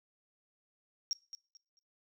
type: tone with echo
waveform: sine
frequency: 5588 Hz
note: F8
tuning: in tune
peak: -30 dBFS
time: 1.11-1.13 s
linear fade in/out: 0 ms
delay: 220 ms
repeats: 3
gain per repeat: -12 dB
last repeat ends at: 1.79 s
effects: noise-tail reverb RT60 0.4 s tail -24 dB re dry